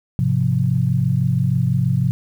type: chord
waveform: sine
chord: F minor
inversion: first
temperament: just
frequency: 104.77 / 130.96 / 174.61 Hz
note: Ab2 / C3 / F3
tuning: +16 / +2 / 0 cents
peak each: -22 / -17 / -21 dBFS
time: 0.19-2.11 s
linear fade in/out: 0 ms
effects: 8-bit